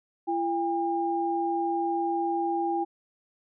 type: tone pair together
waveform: sine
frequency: 338.5 / 805 Hz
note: E4 / G5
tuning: +46 / +46 cents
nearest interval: octave + minor third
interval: 1500 cents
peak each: -28 / -27 dBFS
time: 0.27-2.85 s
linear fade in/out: 20 ms
effects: none